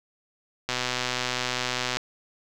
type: click train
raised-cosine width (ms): 0.2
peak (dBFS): -9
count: 161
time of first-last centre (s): 0.69-1.97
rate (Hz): 125
effects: none